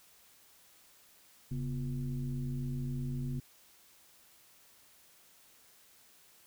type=tone with frequency modulation; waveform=sine; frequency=136.4 Hz; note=C#3; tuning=28 cents flat; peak=-33 dBFS; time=1.51-3.4 s; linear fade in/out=5 ms; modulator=108 Hz; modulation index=0.93; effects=white hiss -62 dBFS RMS until 6.46 s